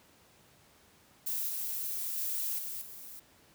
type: noise with level steps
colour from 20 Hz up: violet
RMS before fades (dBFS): -34 / -36 / -34 / -39 / -47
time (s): 1.26-3.2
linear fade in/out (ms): 10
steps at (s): 1.48 / 2.17 / 2.58 / 2.81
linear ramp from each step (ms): 10
effects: pink hiss -62 dBFS RMS until 3.54 s + high-pass 80 Hz 12 dB/octave